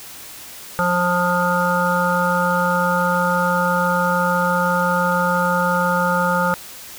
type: harmonic tone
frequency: 177.4 Hz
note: F3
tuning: 27 cents sharp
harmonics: 1 / 3 / 5 / 7 / 8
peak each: -22 / -22 / -22 / -22 / -22 dBFS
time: 0.79-6.54 s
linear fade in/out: 0 ms
effects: white hiss -37 dBFS RMS until 6.98 s